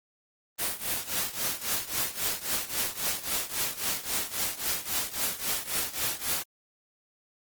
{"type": "noise with tremolo", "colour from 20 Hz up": "white", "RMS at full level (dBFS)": -27, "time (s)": [0.58, 6.44], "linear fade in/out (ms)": 20, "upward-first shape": "triangle", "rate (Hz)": 3.7, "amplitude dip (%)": 90, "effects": ["Opus 24 kbps"]}